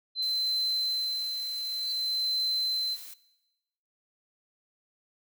sine tone with tremolo, 4072 Hz, C8, 48 cents flat, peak -25 dBFS, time 0.15-2.98 s, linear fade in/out 50 ms, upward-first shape sine, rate 0.54 Hz, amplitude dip 50%
blue noise, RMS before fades -45 dBFS, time 0.22-3.14 s, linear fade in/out 5 ms
sine tone with exponential growth, 4452 Hz, C#8, 7 cents sharp, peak -33 dBFS, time 1.76-1.92 s, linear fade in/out 1 ms, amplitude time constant 33 ms
effects noise-tail reverb RT60 1.0 s tail -20 dB re dry

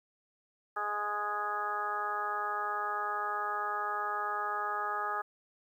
harmonic tone, 207.7 Hz, G#3, in tune, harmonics 2 / 3 / 4 / 5 / 6 / 7 / 8, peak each -44 / -46 / -37 / -46 / -34 / -45 / -40 dBFS, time 0.76-5.22 s, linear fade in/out 10 ms, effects 11-bit

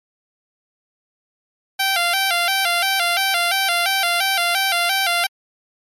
10% pulse tone with vibrato, 734 Hz, F#5, 14 cents flat, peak -8 dBFS, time 1.79-5.27 s, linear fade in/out 10 ms, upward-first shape square, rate 2.9 Hz, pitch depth 98 cents each way, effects MP3 64 kbps

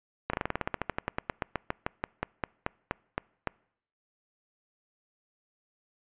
slowing click train, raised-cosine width 0.5 ms, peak -13 dBFS, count 27, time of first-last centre 0.3-3.473 s, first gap 34 ms, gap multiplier 1.09, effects noise-tail reverb RT60 0.7 s tail -26 dB re dry + resampled to 8000 Hz

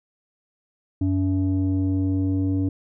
sine tone pair together, 94.6 / 283.5 Hz, F#2 / C#4, +39 / +39 cents, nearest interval octave + perfect fifth, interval 1900 cents, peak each -20 dBFS, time 1.01-2.69 s, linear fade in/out 5 ms, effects tanh soft clip ceiling -16 dBFS

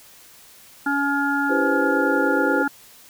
harmonic tone, 282.2 Hz, C#4, 31 cents sharp, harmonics 1 / 3 / 5 / 6, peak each -23 / -26 / -22 / -33 dBFS, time 0.86-2.68 s, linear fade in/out 5 ms
sine chord, C major seventh, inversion first, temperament equal, 329.6 / 392 / 493.9 / 523.3 Hz, E4 / G4 / B4 / C5, 0 / 0 / 0 / 0 cents, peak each -26 dBFS, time 1.49-2.64 s, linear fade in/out 20 ms
effects white hiss -48 dBFS RMS until 3.09 s

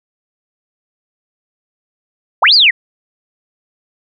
sine linear two-way sweep, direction up then down, 466.1 to 5000 to 1767 Hz, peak -5 dBFS, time 2.42-2.71 s, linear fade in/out 10 ms, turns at 2.54 s, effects none

